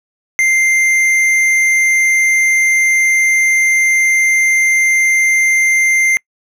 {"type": "tone with tanh clipping", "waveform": "sine", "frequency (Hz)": 2093, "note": "C7", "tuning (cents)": 0, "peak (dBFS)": -11, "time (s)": [0.39, 6.17], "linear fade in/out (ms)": 0, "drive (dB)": 11, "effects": ["noise-tail reverb RT60 0.1 s tail -26 dB re dry"]}